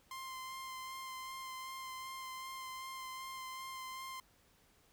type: tone with vibrato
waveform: sawtooth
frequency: 1046.5 Hz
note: C6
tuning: in tune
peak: -40 dBFS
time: 0.11-4.2 s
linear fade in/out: 2 ms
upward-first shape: sine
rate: 2.6 Hz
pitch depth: 15 cents each way
effects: pink hiss -69 dBFS RMS until 4.92 s